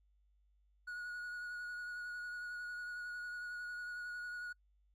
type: tone with vibrato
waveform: triangle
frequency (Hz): 1455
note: F#6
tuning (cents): -29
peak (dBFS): -40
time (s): 0.87-4.53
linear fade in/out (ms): 10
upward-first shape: sine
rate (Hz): 11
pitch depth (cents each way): 17
effects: noise-tail reverb RT60 0.1 s tail -26 dB re dry + added 50 Hz sine -69 dBFS peak until 4.94 s